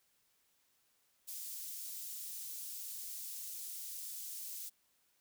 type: high-pass noise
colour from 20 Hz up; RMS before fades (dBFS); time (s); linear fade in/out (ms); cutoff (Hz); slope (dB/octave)
white; -45; 1.27-4.7; 20; 5700; 12
effects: white hiss -75 dBFS RMS until 5.2 s